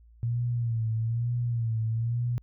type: tone with vibrato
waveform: sine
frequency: 116.1 Hz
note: A#2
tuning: 7 cents flat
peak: -25 dBFS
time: 0.23-2.38 s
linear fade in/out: 0 ms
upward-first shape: sine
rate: 1.1 Hz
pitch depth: 71 cents each way
effects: added 57 Hz sine -52 dBFS peak until 2.42 s